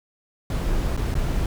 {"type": "noise with dropouts", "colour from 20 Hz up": "brown", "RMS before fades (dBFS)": -23, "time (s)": [0.5, 1.46], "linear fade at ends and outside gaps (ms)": 2, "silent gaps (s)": [[0.967, 0.974], [1.142, 1.152]], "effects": []}